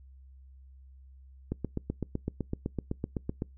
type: click train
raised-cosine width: 3 ms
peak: -18 dBFS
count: 16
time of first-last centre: 1.52-3.421 s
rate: 7.89 Hz
effects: noise-tail reverb RT60 0.2 s tail -26 dB re dry + added 66 Hz sine -50 dBFS peak until 3.57 s